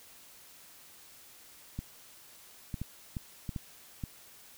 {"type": "clicks", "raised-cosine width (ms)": 5, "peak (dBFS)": -23, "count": 7, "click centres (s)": [1.79, 2.742, 2.816, 3.168, 3.492, 3.562, 4.038], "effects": ["white hiss -55 dBFS RMS until 4.57 s"]}